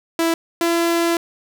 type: tone pair in turn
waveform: sawtooth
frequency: 331.1 / 337.9 Hz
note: E4 / E4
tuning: +8 / +43 cents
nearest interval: unison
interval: 35 cents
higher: second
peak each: -12 dBFS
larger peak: neither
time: 0.19-0.34 / 0.61-1.17 s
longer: second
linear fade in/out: 2 ms
effects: none